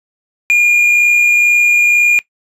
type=tone with amplitude modulation; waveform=triangle; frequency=2421 Hz; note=D#7; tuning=48 cents flat; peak=-4 dBFS; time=0.5-2.19 s; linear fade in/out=0 ms; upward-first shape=sine; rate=62.1 Hz; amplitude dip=25%; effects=noise-tail reverb RT60 0.1 s tail -19 dB re dry + resampled to 32000 Hz